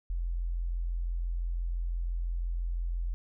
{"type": "tone", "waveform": "sine", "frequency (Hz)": 42.95, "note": "F1", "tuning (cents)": -28, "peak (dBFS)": -29, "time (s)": [0.1, 3.14], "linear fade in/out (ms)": 0, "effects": []}